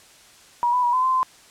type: tone with pitch steps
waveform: sine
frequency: 959 / 994 / 964 / 1019 / 1037 / 1031 Hz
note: A#5 / B5 / B5 / C6 / C6 / C6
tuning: +49 / +11 / -42 / -46 / -16 / -26 cents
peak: -17 dBFS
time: 0.63-1.23 s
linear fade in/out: 0 ms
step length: 100 ms
effects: white hiss -50 dBFS RMS until 1.5 s + low-pass 9000 Hz 12 dB/octave